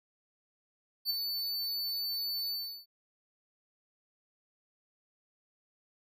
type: tone with ADSR envelope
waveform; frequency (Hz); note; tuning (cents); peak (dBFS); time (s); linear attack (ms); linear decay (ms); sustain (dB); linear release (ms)
square; 4502; C#8; +26; -27; 1.05-2.86; 50; 15; -6; 350
effects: none